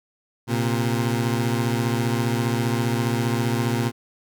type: beating tone pair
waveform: 20% pulse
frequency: 116.54 / 131.54 Hz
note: A#2 / C3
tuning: 0 / +10 cents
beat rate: 15 Hz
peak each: -17 / -21 dBFS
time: 0.47-3.92 s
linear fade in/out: 50 ms
effects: none